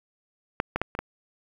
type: clicks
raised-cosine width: 0.5 ms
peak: -7 / -10 / -9 / -18 / -14 dBFS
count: 5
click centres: 0.601 / 0.76 / 0.816 / 0.951 / 0.99 s
effects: 8-bit